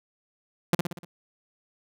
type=tone with echo; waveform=sawtooth; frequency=173.2 Hz; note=F3; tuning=14 cents flat; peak=-14 dBFS; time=0.73-0.75 s; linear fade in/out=2 ms; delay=60 ms; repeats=5; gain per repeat=-5 dB; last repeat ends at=1.05 s; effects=none